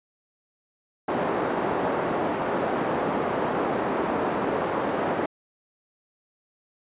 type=band-pass noise; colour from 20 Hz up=pink; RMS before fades=-26 dBFS; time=1.08-5.26 s; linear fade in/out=5 ms; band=300 to 1000 Hz; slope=12 dB/octave; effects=resampled to 8000 Hz